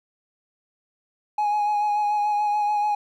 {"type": "tone with vibrato", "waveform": "triangle", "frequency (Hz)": 834, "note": "G#5", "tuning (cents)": 7, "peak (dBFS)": -17, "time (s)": [1.38, 2.95], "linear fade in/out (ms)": 5, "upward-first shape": "sine", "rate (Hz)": 6.9, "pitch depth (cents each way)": 22, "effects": ["tanh soft clip ceiling -14 dBFS"]}